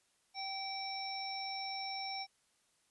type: harmonic tone with a mistuned harmonic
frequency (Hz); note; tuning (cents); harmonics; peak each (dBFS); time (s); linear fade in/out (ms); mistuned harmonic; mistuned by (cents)
778; G5; -13; 1 / 3 / 5 / 7; -42 / -46 / -50 / -42; 0.34-2.27; 50; 3; -19
effects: white hiss -74 dBFS RMS until 2.9 s + resampled to 24000 Hz